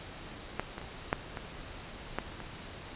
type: clicks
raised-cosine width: 0.5 ms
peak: -15 / -24 / -30 / -11 / -22 / -15 / -27 dBFS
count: 7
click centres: 0.596 / 0.781 / 0.815 / 1.129 / 1.372 / 2.186 / 2.403 s
effects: pink hiss -45 dBFS RMS until 2.95 s + resampled to 8000 Hz